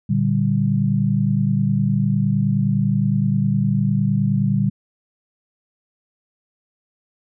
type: chord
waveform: sine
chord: G minor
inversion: first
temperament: equal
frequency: 116.54 / 146.83 / 196 Hz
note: Bb2 / D3 / G3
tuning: 0 / 0 / 0 cents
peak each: -21 / -20 / -19 dBFS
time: 0.09-4.7 s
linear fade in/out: 10 ms
effects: none